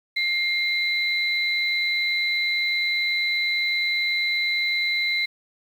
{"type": "tone pair together", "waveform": "sine", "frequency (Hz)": [2115, 4006], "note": ["C7", "B7"], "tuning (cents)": [18, 24], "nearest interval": "major seventh", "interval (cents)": 1106, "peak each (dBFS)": [-22, -26], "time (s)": [0.16, 5.26], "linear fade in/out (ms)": 10, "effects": ["8-bit"]}